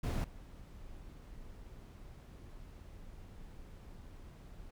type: noise with level steps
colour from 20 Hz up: brown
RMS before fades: -33 / -51 dBFS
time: 0.03-4.71 s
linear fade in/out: 10 ms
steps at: 0.24 s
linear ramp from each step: 2 ms
effects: none